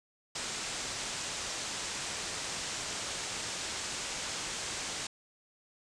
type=low-pass noise; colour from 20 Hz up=white; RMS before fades=-38 dBFS; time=0.35-5.07 s; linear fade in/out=5 ms; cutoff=8300 Hz; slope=48 dB/octave; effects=none